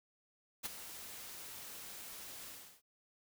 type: noise with ADSR envelope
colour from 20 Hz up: white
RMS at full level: -38 dBFS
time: 0.63-2.82 s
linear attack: 25 ms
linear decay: 19 ms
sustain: -11 dB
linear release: 350 ms
effects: none